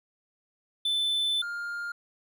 triangle tone pair in turn, 3520 / 1406.2 Hz, A7 / F6, 0 / +11 cents, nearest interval octave + major third, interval 1589 cents, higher first, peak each -23 / -30 dBFS, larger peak first, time 0.85-1.42 / 1.42-1.92 s, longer first, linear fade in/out 5 ms, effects none

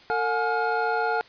triangle tone cluster, 451.9 / 725 / 844 / 1416 Hz, A4 / F#5 / G#5 / F6, +46 / -35 / +28 / +23 cents, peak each -26 dBFS, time 0.1-1.21 s, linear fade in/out 0 ms, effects white hiss -51 dBFS RMS until 1.28 s + resampled to 11025 Hz

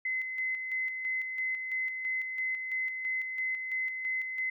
sine tone with tremolo, 2045 Hz, C7, 40 cents flat, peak -29 dBFS, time 0.05-4.5 s, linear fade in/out 5 ms, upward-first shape square, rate 3 Hz, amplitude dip 45%, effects none

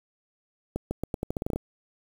accelerating click train, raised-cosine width 2 ms, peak -15 dBFS, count 12, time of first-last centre 0.76-1.56 s, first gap 150 ms, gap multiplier 0.84, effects 7-bit

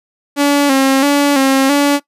sawtooth tone with vibrato, 277.2 Hz, C#4, in tune, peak -5 dBFS, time 0.36-2 s, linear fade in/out 50 ms, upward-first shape square, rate 1.5 Hz, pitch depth 54 cents each way, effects noise-tail reverb RT60 0.1 s tail -19 dB re dry + resampled to 32000 Hz

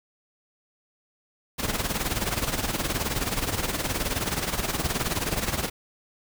pink noise with tremolo, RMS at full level -25 dBFS, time 1.58-5.7 s, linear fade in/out 20 ms, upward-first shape sine, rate 19 Hz, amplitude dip 70%, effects none

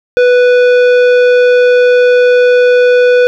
triangle tone with tanh clipping, 493.9 Hz, B4, in tune, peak -6 dBFS, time 0.17-3.27 s, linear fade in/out 0 ms, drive 17 dB, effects none

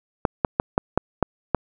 clicks, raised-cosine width 1 ms, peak -3 dBFS, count 7, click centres 0.252 / 0.448 / 0.599 / 0.779 / 0.976 / 1.227 / 1.547 s, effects none

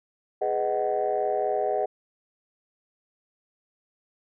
sine chord, G# minor seventh, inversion none, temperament just, 415.3 / 498.4 / 623 / 747.5 Hz, G#4 / B4 / D#5 / F#5, 0 / +16 / +2 / +17 cents, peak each -28 / -30 / -27 / -27 dBFS, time 0.41-1.86 s, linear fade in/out 10 ms, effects tanh soft clip ceiling -15 dBFS

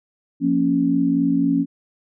sine chord, Bb minor, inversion second, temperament equal, 174.61 / 233.1 / 277.2 Hz, F3 / Bb3 / Db4, 0 / 0 / 0 cents, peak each -23 / -23 / -17 dBFS, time 0.4-1.66 s, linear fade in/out 50 ms, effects none

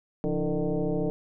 sine tone with frequency modulation, 138.3 Hz, C#3, 4 cents flat, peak -24 dBFS, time 0.24-1.1 s, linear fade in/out 0 ms, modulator 155 Hz, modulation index 2.9, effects none

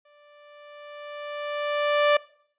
sawtooth tone with exponential growth, 587.3 Hz, D5, in tune, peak -12 dBFS, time 0.05-2.17 s, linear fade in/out 5 ms, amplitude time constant 460 ms, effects noise-tail reverb RT60 0.6 s tail -22 dB re dry + resampled to 8000 Hz

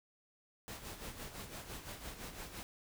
pink noise with tremolo, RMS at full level -45 dBFS, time 0.68-2.63 s, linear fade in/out 0 ms, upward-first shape sine, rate 5.9 Hz, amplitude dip 60%, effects none

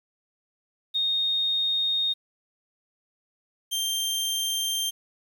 sine / sawtooth tone pair in turn, 3700 / 3164 Hz, A#7 / G7, -14 / +15 cents, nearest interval minor third, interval 271 cents, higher first, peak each -22 dBFS, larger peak neither, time 0.94-2.14 / 3.71-4.91 s, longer neither, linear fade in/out 20 ms, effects 9-bit

